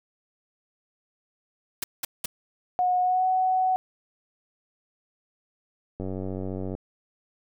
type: noise bursts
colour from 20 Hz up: white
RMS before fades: -29 dBFS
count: 3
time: 1.82-2.26 s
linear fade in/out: 5 ms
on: 20 ms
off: 190 ms
type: tone with pitch glide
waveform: sine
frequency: 727 to 746.6 Hz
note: F#5 to F#5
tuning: -31 to +15 cents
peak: -20 dBFS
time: 2.79-3.76 s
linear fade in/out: 0 ms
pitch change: +46 cents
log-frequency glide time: 3.01-3.26 s
type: click train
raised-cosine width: 2 ms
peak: -20 dBFS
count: 72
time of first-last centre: 6-6.751 s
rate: 94.6 Hz
effects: none